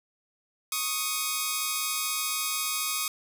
5% pulse tone pair together, 1108.7 / 1245.5 Hz, C#6 / D#6, 0 / +1 cents, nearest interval major second, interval 201 cents, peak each -20 / -17 dBFS, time 0.72-3.08 s, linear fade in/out 2 ms, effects none

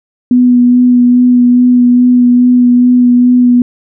sine tone with vibrato, 246.3 Hz, B3, 5 cents flat, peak -3 dBFS, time 0.31-3.62 s, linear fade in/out 2 ms, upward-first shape sine, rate 2.4 Hz, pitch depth 15 cents each way, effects none

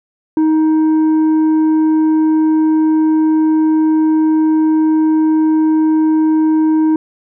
sine tone with tanh clipping, 313.9 Hz, D#4, 15 cents sharp, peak -10 dBFS, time 0.37-6.96 s, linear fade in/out 2 ms, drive 5 dB, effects none

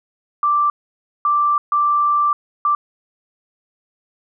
sine tone bursts at uneven times, 1174.7 Hz, D6, in tune, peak -13 dBFS, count 4, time 0.43-0.7 / 1.25-1.58 / 1.72-2.33 / 2.65-2.75 s, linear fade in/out 2 ms, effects none

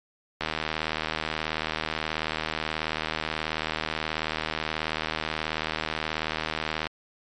click train, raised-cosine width 0.3 ms, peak -11 dBFS, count 508, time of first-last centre 0.41-6.869 s, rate 78.5 Hz, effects MP3 48 kbps

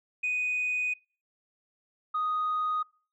sine tone pair in turn, 2489 / 1244.5 Hz, D#7 / D#6, 0 / 0 cents, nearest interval octave, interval 1200 cents, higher first, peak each -25 dBFS, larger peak neither, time 0.23-0.94 / 2.14-2.83 s, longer first, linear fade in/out 10 ms, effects noise-tail reverb RT60 0.4 s tail -26 dB re dry + tanh soft clip ceiling -23 dBFS

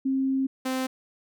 sine / sawtooth tone pair in turn, 266.9 / 259.8 Hz, C4 / C4, +35 / -12 cents, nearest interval unison, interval 47 cents, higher first, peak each -22 dBFS, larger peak neither, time 0.05-0.47 / 0.65-0.87 s, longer first, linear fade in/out 10 ms, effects none

